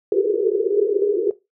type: band-pass noise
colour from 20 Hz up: white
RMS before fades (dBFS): -19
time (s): 0.12-1.31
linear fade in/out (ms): 2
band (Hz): 370 to 450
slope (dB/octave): 96
effects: noise-tail reverb RT60 0.2 s tail -17 dB re dry